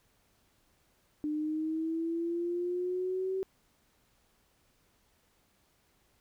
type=linear sweep; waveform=sine; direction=up; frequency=299.2 to 383.1 Hz; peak=-30 dBFS; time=1.24-3.43 s; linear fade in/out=0 ms; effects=pink hiss -70 dBFS RMS until 6.2 s